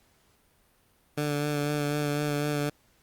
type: tone with vibrato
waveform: 15% pulse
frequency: 146.9 Hz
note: D3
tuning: 1 cent sharp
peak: -20 dBFS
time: 1.17-2.7 s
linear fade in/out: 10 ms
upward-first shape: sine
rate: 4 Hz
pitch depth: 21 cents each way
effects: pink hiss -65 dBFS RMS until 3.02 s + Opus 48 kbps